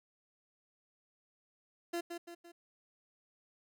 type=tone with echo; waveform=30% pulse; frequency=342.7 Hz; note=F4; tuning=33 cents flat; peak=-32 dBFS; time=1.93-2.01 s; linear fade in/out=10 ms; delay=170 ms; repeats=3; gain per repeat=-6 dB; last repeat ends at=2.52 s; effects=none